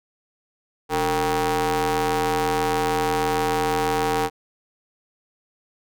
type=ring-modulated tone; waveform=sawtooth; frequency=164.81 Hz; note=E3; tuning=in tune; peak=-13 dBFS; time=0.89-4.3 s; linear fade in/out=50 ms; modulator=620 Hz; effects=none